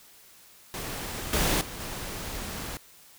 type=noise with level steps; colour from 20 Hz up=pink; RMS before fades=-35 / -25 / -39 / -36 dBFS; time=0.74-2.77 s; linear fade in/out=0 ms; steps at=1.33 / 1.61 / 1.8 s; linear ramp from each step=2 ms; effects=white hiss -54 dBFS RMS until 3.18 s